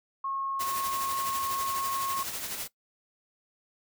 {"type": "tone", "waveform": "sine", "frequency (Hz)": 1087, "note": "C#6", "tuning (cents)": -34, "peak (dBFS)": -30, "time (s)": [0.24, 2.23], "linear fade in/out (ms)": 5}
{"type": "noise with tremolo", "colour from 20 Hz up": "white", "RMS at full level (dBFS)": -34, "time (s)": [0.59, 2.68], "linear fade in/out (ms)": 20, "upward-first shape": "sine", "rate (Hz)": 12, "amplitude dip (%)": 45}
{"effects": ["noise-tail reverb RT60 0.1 s tail -18 dB re dry"]}